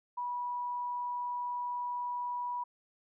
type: tone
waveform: sine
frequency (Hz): 976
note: B5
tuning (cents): -21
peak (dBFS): -33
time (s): 0.17-2.64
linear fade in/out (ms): 10
effects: none